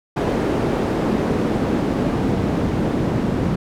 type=noise with band-pass filter sweep; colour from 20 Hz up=pink; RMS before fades=-20 dBFS; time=0.16-3.56 s; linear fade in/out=10 ms; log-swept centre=330 to 210 Hz; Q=0.94; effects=none